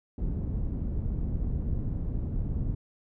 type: low-pass noise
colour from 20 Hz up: pink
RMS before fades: -30 dBFS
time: 0.18-2.75 s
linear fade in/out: 5 ms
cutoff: 180 Hz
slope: 12 dB/octave
effects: none